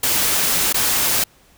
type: noise with dropouts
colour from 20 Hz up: white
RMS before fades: -18 dBFS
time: 0.03-1.24 s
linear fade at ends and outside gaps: 5 ms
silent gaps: 0.727-0.742 s
effects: pink hiss -53 dBFS RMS until 1.57 s